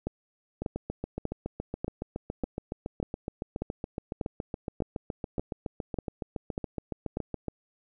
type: two click trains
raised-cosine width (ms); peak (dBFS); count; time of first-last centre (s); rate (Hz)
2; -17 / -19; 13 / 50; 0.07-7.171 / 0.62-7.483; 1.69 / 7.14
effects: none